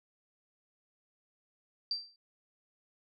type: tone with exponential decay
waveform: sine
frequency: 4691 Hz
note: D8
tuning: 3 cents flat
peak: -28 dBFS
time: 1.91-2.16 s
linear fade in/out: 2 ms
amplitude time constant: 54 ms
effects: none